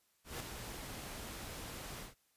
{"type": "noise with ADSR envelope", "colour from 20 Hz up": "pink", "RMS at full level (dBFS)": -41, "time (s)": [0.24, 2.15], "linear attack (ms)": 160, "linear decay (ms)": 7, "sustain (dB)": -5, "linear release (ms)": 150, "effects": ["white hiss -75 dBFS RMS until 2.36 s", "resampled to 32000 Hz"]}